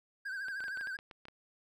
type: tone with vibrato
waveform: triangle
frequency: 1568 Hz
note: G6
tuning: in tune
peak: -35 dBFS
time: 0.25-0.97 s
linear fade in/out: 10 ms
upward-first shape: triangle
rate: 13 Hz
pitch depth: 94 cents each way
type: clicks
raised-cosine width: 0.3 ms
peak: -33 dBFS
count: 11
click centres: 0.484 / 0.605 / 0.64 / 0.682 / 0.773 / 0.811 / 0.872 / 0.989 / 1.112 / 1.254 / 1.284 s
effects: none